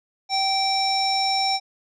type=tone with low-pass filter; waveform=square; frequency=776 Hz; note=G5; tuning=18 cents flat; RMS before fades=-22 dBFS; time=0.29-1.6 s; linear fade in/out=50 ms; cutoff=5300 Hz; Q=7.1; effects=none